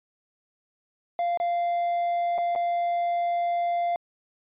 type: tone with dropouts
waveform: triangle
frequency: 694 Hz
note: F5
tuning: 11 cents flat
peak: -21 dBFS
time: 1.19-3.96 s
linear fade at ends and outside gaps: 1 ms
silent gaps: 1.374-1.4 / 2.38-2.384 / 2.552-2.559 s
effects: resampled to 8000 Hz